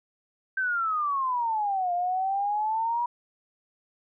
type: exponential two-way sweep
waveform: sine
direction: down then up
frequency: 1568 to 698 to 968 Hz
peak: -24 dBFS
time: 0.57-3.06 s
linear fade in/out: 5 ms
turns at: 1.93 s
effects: none